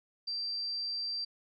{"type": "tone", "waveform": "sine", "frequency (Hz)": 4699, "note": "D8", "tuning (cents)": 0, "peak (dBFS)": -33, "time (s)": [0.27, 1.25], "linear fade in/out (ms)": 10, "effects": []}